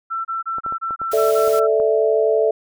sine tone bursts, 1340 Hz, E6, 28 cents sharp, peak -21 dBFS, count 9, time 0.1-1.674 s, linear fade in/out 20 ms, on 150 ms, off 28 ms
clicks, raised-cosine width 1 ms, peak -20 dBFS, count 7, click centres 0.584 / 0.663 / 0.724 / 0.908 / 1.016 / 1.478 / 1.8 s
white noise, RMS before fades -33 dBFS, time 1.11-1.6 s, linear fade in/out 10 ms
sine chord, A suspended fourth, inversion none, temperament equal, 440 / 587.3 / 659.3 Hz, A4 / D5 / E5, 0 / 0 / 0 cents, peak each -16 / -21 / -19 dBFS, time 1.13-2.51 s, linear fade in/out 5 ms
effects none

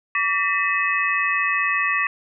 sine tone cluster, 1147 / 1809 / 1984 / 2570 Hz, D6 / A6 / B6 / E7, -41 / +48 / +7 / -45 cents, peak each -24 dBFS, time 0.15-2.07 s, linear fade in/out 2 ms, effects none

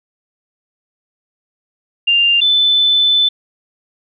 sine tone pair in turn, 2794 / 3514 Hz, F7 / A7, 0 / -3 cents, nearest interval major third, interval 397 cents, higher second, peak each -9 dBFS, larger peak neither, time 2.07-2.41 / 2.41-3.29 s, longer second, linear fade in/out 10 ms, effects none

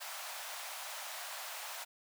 pink high-pass noise, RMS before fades -44 dBFS, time 0-1.85 s, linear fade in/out 20 ms, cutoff 620 Hz, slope 48 dB/octave, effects none

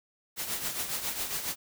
white noise with tremolo, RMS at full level -31 dBFS, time 0.36-1.56 s, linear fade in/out 50 ms, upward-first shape triangle, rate 7.3 Hz, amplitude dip 65%, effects none

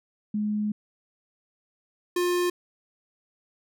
sine / square tone pair in turn, 210.4 / 354.6 Hz, G#3 / F4, +23 / +26 cents, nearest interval major sixth, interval 903 cents, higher second, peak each -24 / -23 dBFS, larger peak second, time 0.34-0.72 / 2.16-2.5 s, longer first, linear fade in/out 5 ms, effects none

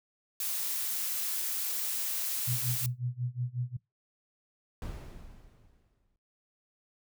blue noise, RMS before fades -33 dBFS, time 0.4-2.86 s, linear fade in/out 2 ms
sine tone with tremolo, 123.4 Hz, B2, 1 cent flat, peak -28 dBFS, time 2.47-3.77 s, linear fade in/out 10 ms, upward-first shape sine, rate 5.5 Hz, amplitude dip 95%
brown noise with exponential decay, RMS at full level -36 dBFS, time 4.82-6.16 s, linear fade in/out 1 ms, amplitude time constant 290 ms
effects noise-tail reverb RT60 0.2 s tail -22 dB re dry

